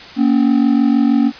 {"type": "ring-modulated tone", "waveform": "triangle", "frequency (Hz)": 257, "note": "C4", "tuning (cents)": -31, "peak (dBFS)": -5, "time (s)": [0.16, 1.32], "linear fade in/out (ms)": 50, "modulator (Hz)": 23.2, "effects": ["white hiss -35 dBFS RMS until 1.39 s", "resampled to 11025 Hz"]}